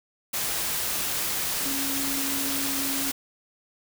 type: tone in noise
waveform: sine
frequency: 274.8 Hz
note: C#4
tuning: 15 cents flat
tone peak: -32 dBFS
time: 1.65-3.11 s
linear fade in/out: 10 ms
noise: white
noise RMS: -28 dBFS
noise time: 0.33-3.12 s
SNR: -7 dB
effects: none